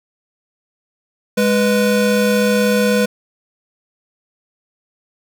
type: tone pair together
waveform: square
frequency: 206.5 / 493.9 Hz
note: G#3 / B4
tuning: -10 / 0 cents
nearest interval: octave + minor third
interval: 1510 cents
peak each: -16 dBFS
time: 1.37-3.06 s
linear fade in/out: 10 ms
effects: none